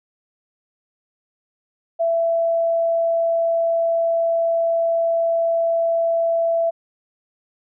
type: tone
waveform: sine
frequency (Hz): 667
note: E5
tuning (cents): +20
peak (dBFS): -16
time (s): 1.99-6.71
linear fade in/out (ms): 20
effects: none